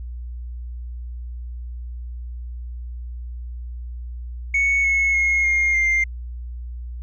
sine tone with pitch steps, 2217 / 2188 / 2159 / 2130 / 2102 Hz, C#7 / C#7 / C#7 / C7 / C7, 0 / -23 / -46 / +30 / +7 cents, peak -14 dBFS, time 4.54-6.04 s, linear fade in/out 5 ms, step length 300 ms, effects tanh soft clip ceiling -14 dBFS + added 60 Hz sine -29 dBFS peak until 7.02 s

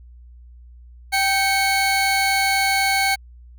30% pulse tone pair together, 780 / 2208 Hz, G5 / C#7, -9 / -7 cents, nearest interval octave + tritone, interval 1802 cents, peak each -17 dBFS, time 1.12-3.16 s, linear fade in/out 20 ms, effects added 60 Hz sine -41 dBFS peak until 3.58 s

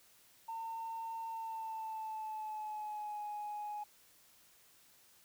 sine tone with pitch glide, 906 to 835.6 Hz, A#5 to G#5, -50 to +10 cents, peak -38 dBFS, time 0.48-3.84 s, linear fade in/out 10 ms, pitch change -140 cents, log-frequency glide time 1.26-3.21 s, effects tanh soft clip ceiling -36 dBFS + white hiss -65 dBFS RMS until 5.24 s

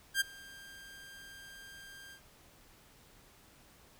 sawtooth tone with ADSR envelope, 1594 Hz, G6, 28 cents sharp, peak -22 dBFS, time 0.14-2.21 s, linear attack 67 ms, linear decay 16 ms, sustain -24 dB, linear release 87 ms, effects pink hiss -61 dBFS RMS until 3.99 s

